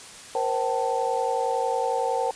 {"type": "tone cluster", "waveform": "sine", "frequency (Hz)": [474.1, 525, 769, 883], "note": ["A#4", "C5", "G5", "A5"], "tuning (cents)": [29, 6, -33, 6], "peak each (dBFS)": -28, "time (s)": [0.35, 2.31], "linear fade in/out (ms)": 2, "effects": ["white hiss -43 dBFS RMS until 2.35 s", "resampled to 22050 Hz"]}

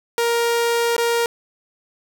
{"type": "tone with dropouts", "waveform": "sawtooth", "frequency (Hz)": 468.8, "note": "A#4", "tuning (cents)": 10, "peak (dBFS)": -13, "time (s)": [0.18, 1.26], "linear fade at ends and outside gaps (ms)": 1, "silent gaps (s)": [0.965, 0.98], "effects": []}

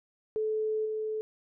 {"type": "tone with level steps", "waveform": "sine", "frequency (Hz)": 433.7, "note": "A4", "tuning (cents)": -25, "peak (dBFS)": [-27, -30], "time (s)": [0.36, 1.21], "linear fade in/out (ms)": 0, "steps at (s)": 0.85, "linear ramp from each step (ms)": 10, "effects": []}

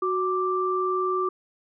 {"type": "tone pair together", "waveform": "sine", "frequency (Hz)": [370, 1175.5], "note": ["F#4", "D6"], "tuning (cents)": [0, 1], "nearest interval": "octave + minor sixth", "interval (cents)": 2001, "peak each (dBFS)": -25, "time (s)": [0.02, 1.29], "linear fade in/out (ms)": 5, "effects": []}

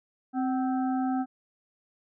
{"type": "harmonic tone with a mistuned harmonic", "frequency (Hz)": 261.6, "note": "C4", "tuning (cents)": 0, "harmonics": [1, 3, 5, 6], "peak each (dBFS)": [-26, -31, -42, -47], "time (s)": [0.33, 1.26], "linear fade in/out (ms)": 50, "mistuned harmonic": 3, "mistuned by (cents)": -52, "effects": []}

